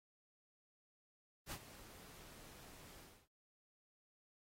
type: noise with ADSR envelope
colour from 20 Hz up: pink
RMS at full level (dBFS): -45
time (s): 1.46-3.28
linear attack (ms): 58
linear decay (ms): 63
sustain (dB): -14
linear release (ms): 290
effects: AAC 48 kbps